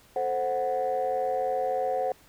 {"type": "chord", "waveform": "sine", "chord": "F# diminished", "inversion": "first", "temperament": "equal", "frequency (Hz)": [440, 523.3, 740], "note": ["A4", "C5", "F#5"], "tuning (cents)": [0, 0, 0], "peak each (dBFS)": [-33, -27, -27], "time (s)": [0.16, 2.12], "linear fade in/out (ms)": 2, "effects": ["tanh soft clip ceiling -19 dBFS", "pink hiss -57 dBFS RMS until 2.28 s"]}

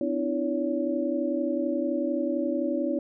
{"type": "tone cluster", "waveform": "sine", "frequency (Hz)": [257.3, 301.4, 332.8, 566], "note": ["C4", "D4", "E4", "C#5"], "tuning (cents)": [-29, 45, 17, 36], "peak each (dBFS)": -30, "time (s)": [0.01, 2.99], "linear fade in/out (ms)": 2, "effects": []}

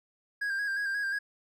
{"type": "tone with vibrato", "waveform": "triangle", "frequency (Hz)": 1620, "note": "G#6", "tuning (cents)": -43, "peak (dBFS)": -27, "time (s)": [0.41, 1.19], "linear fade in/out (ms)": 10, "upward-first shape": "square", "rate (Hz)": 5.6, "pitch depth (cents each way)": 36, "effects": []}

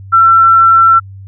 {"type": "tone", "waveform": "sine", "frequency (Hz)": 1347, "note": "E6", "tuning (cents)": 37, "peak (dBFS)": -3, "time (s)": [0.12, 1], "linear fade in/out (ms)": 20, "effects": ["added 97 Hz sine -28 dBFS peak until 1.27 s"]}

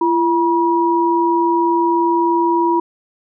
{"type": "tone pair together", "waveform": "sine", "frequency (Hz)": [339.6, 963], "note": ["F4", "B5"], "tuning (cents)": [-48, -44], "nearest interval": "octave + tritone", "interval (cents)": 1804, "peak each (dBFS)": -15, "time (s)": [0.01, 2.8], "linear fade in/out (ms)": 5, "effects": []}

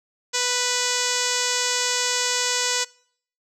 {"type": "tone with low-pass filter", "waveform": "5% pulse", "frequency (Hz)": 493.9, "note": "B4", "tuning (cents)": 0, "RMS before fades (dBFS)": -23, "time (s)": [0.33, 2.85], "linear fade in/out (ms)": 20, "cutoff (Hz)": 7500, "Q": 3.2, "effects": ["noise-tail reverb RT60 0.6 s tail -24 dB re dry"]}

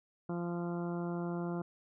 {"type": "harmonic tone", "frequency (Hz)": 173, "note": "F3", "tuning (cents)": -16, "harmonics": [1, 2, 3, 4, 5, 6, 7, 8], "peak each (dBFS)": [-36, -39, -47, -46, -51, -51, -54, -52], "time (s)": [0.29, 1.62], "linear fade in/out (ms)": 5, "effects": []}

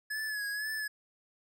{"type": "tone with vibrato", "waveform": "square", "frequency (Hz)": 1700, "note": "G#6", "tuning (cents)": 40, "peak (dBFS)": -34, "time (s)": [0.1, 0.88], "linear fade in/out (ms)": 10, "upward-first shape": "sine", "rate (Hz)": 2, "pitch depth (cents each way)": 51, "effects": []}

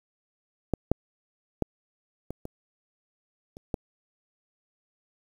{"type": "clicks", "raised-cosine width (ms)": 2, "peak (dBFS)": [-11, -7, -11, -21, -23, -30, -14], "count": 7, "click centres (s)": [0.737, 0.916, 1.623, 2.306, 2.454, 3.569, 3.742], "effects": ["8-bit"]}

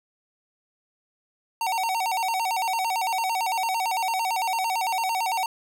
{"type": "tone with vibrato", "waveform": "square", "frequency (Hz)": 830.6, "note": "G#5", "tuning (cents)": 0, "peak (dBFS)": -24, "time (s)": [1.61, 5.46], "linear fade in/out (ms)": 2, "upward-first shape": "square", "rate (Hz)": 8.9, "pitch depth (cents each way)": 170, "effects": []}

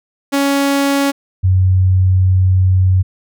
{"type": "tone pair in turn", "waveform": ["sawtooth", "sine"], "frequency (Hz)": [279, 93.11], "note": ["C#4", "F#2"], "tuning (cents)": [11, 11], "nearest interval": "octave + perfect fifth", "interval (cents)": 1900, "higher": "first", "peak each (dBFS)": [-8, -8], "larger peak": "neither", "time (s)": [[0.32, 1.12], [1.43, 3.03]], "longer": "second", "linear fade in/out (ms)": 20, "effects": []}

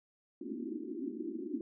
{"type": "band-pass noise", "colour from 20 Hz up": "white", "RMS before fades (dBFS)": -40, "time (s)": [0.41, 1.61], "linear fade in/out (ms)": 2, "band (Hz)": [220, 370], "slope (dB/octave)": 96, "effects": []}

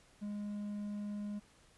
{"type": "tone", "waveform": "triangle", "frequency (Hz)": 206.5, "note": "G#3", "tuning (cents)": -10, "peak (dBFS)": -36, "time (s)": [0.21, 1.4], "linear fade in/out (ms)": 20, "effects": ["pink hiss -65 dBFS RMS until 1.77 s", "resampled to 24000 Hz"]}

